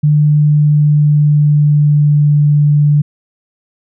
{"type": "tone with pitch glide", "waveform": "sine", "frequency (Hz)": [149.4, 147.26], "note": ["D3", "D3"], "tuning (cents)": [30, 5], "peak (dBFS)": -6, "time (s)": [0.03, 3.02], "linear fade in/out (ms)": 10, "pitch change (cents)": -25, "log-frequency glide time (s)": [0.2, 2.37], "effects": []}